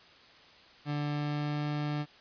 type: tone with pitch glide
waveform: 30% pulse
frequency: 146.83 to 148.19 Hz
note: D3 to D3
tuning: 0 to +16 cents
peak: -28 dBFS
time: 0.85-2.06 s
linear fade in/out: 50 ms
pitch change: +16 cents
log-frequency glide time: 0.98-1.66 s
effects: white hiss -56 dBFS RMS until 2.2 s + resampled to 11025 Hz